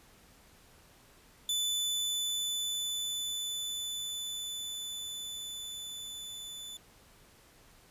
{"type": "tone with level ramp", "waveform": "sawtooth", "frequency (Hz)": 3497, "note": "A7", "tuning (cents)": -11, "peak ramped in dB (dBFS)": [-26, -39], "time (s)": [1.49, 6.77], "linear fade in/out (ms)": 2, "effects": ["pink hiss -60 dBFS RMS until 7.9 s", "resampled to 32000 Hz"]}